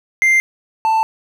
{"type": "tone pair in turn", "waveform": "triangle", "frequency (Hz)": [2093, 885.9], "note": ["C7", "A5"], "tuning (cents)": [0, 12], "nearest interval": "octave + minor third", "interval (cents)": 1488, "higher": "first", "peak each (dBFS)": [-8, -10], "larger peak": "first", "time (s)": [[0.22, 0.4], [0.85, 1.03]], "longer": "neither", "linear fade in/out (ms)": 0, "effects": []}